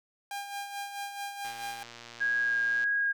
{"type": "tone with tremolo", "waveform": "sawtooth", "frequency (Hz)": 804, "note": "G5", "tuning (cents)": 44, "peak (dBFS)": -30, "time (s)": [0.31, 1.83], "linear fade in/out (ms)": 2, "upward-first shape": "sine", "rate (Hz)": 4.6, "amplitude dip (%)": 55}
{"type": "click train", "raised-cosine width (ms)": 0.2, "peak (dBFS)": -28, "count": 165, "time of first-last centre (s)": [1.45, 2.84], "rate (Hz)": 118}
{"type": "tone with vibrato", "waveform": "sine", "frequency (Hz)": 1635, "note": "G#6", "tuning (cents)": -28, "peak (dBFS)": -25, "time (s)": [2.2, 3.13], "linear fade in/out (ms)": 20, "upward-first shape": "sine", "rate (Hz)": 1.8, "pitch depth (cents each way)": 12}
{"effects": []}